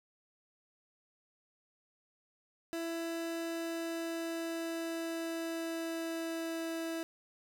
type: tone with pitch glide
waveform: 30% pulse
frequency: 332.4 to 328.6 Hz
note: E4 to E4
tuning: +15 to -5 cents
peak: -33 dBFS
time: 2.73-7.03 s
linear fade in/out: 0 ms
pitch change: -20 cents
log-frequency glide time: 3.39-6.67 s
effects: none